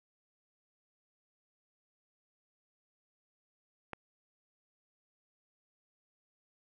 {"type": "click", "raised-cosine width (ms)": 0.5, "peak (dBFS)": -24, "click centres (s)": 3.933, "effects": []}